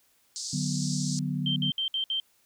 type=band-pass noise; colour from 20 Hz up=pink; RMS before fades=-36 dBFS; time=0.36-1.19 s; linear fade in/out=0 ms; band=4400 to 8000 Hz; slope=48 dB/octave
type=chord; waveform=sine; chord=B minor; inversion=first; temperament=just; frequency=148.16 / 185.21 / 246.9 Hz; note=D3 / F#3 / B3; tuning=+16 / +2 / 0 cents; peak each=-30 / -32 / -33 dBFS; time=0.53-1.71 s; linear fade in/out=5 ms
type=tone bursts; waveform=sine; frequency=3136 Hz; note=G7; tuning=in tune; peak=-26 dBFS; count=5; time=1.46-2.2 s; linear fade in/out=2 ms; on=100 ms; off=60 ms
effects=white hiss -66 dBFS RMS until 2.45 s